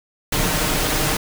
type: noise with comb filter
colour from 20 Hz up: pink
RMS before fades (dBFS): -20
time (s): 0.32-1.17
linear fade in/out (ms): 5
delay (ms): 6.5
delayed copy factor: +0.5
effects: none